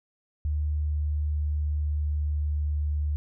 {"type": "tone with pitch glide", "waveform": "sine", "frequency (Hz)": [74.9, 74.25], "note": ["D2", "D2"], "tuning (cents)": [35, 20], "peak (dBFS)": -24, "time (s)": [0.45, 3.16], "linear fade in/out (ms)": 0, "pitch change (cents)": -15, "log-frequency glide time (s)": [0.83, 2.92], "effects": []}